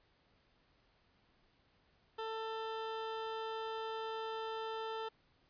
20% pulse tone, 444.8 Hz, A4, 19 cents sharp, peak -34 dBFS, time 2.18-5.09 s, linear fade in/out 10 ms, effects pink hiss -72 dBFS RMS until 5.49 s + resampled to 11025 Hz

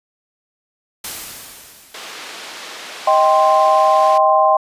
white noise with exponential decay, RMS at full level -26 dBFS, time 1.04-2.88 s, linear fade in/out 5 ms, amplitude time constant 400 ms
white band-pass noise, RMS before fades -33 dBFS, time 1.94-4.18 s, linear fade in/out 5 ms, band 340 to 4100 Hz, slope 12 dB/octave
sine chord, C minor, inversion first, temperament just, 627.9 / 784.9 / 1046.5 Hz, Eb5 / G5 / C6, +16 / +2 / 0 cents, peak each -14 dBFS, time 3.07-4.57 s, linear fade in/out 5 ms
effects resampled to 32000 Hz

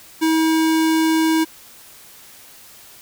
square tone, 320.4 Hz, E4, 49 cents flat, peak -15 dBFS, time 0.21-1.45 s, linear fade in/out 20 ms, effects white hiss -44 dBFS RMS until 3.01 s

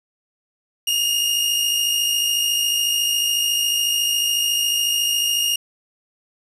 sawtooth tone pair together, 2794 / 2848 Hz, F7 / F7, 0 / +33 cents, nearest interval unison, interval 33 cents, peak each -23 / -15 dBFS, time 0.87-5.56 s, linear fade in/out 5 ms, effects resampled to 32000 Hz + 7-bit

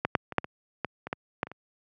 clicks, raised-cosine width 0.5 ms, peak -10 / -6 / -21 / -6 / -20 / -13 / -21 / -14 / -11 / -27 / -27 dBFS, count 11, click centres 0.05 / 0.152 / 0.323 / 0.383 / 0.444 / 0.847 / 1.07 / 1.129 / 1.431 / 1.47 / 1.516 s, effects high-pass 100 Hz 12 dB/octave

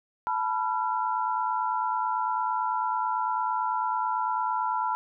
sine tone cluster, 876 / 985 / 1366 Hz, A5 / B5 / F6, -8 / -5 / -39 cents, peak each -30 / -27 / -33 dBFS, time 0.27-4.95 s, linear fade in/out 0 ms, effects none

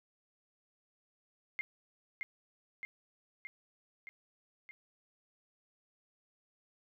sine tone with echo, 2119 Hz, C7, 21 cents sharp, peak -33 dBFS, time 1.59-1.61 s, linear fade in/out 0 ms, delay 620 ms, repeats 5, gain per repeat -3 dB, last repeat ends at 4.71 s, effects none

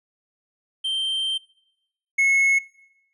triangle tone pair in turn, 3136 / 2184 Hz, G7 / C#7, 0 / -26 cents, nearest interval tritone, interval 626 cents, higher first, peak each -21 / -14 dBFS, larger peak second, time 0.84-1.38 / 2.18-2.59 s, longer first, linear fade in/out 10 ms, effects noise-tail reverb RT60 0.9 s tail -22 dB re dry + resampled to 32000 Hz

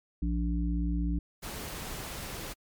harmonic tone, 58.27 Hz, A#1, in tune, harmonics 1 / 3 / 5, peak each -28 / -33 / -35 dBFS, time 0.22-1.19 s, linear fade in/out 5 ms
pink noise, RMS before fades -39 dBFS, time 1.42-2.54 s, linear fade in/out 20 ms
effects MP3 96 kbps

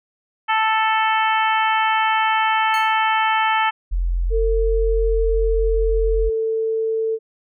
harmonic tone, 440 Hz, A4, in tune, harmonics 2 / 3 / 4 / 5 / 6 / 7, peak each -18 / -22 / -24 / -26 / -28 / -29 dBFS, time 0.48-3.71 s, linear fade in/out 20 ms
sawtooth tone with exponential decay, 2170 Hz, C#7, 37 cents flat, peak -24 dBFS, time 2.74-3.01 s, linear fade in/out 1 ms, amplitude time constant 57 ms
sine tone, 43.47 Hz, F1, 7 cents flat, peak -17 dBFS, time 3.91-6.3 s, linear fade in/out 20 ms
sine tone with pitch glide, 450 to 445.1 Hz, A4 to A4, +39 to +20 cents, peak -18 dBFS, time 4.3-7.19 s, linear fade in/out 50 ms, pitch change -19 cents, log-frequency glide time 4.9-6.25 s
effects none

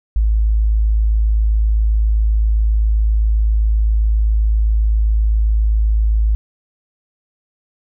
sine tone, 53.8 Hz, A1, 38 cents flat, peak -11 dBFS, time 0.16-6.35 s, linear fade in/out 0 ms, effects none

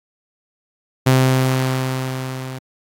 sawtooth tone with level ramp, 130.3 Hz, C3, 7 cents flat, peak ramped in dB -6 to -24 dBFS, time 1.06-2.59 s, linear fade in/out 10 ms, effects AAC 48 kbps

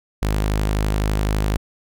sawtooth tone, 51.91 Hz, G#1, in tune, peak -14 dBFS, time 0.22-1.57 s, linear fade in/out 5 ms, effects none

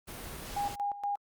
pink noise, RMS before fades -42 dBFS, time 0.07-0.76 s, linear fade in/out 20 ms
sine tone with tremolo, 812 Hz, G#5, 39 cents flat, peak -29 dBFS, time 0.56-1.16 s, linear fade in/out 10 ms, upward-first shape square, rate 4.2 Hz, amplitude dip 75%
effects Opus 32 kbps

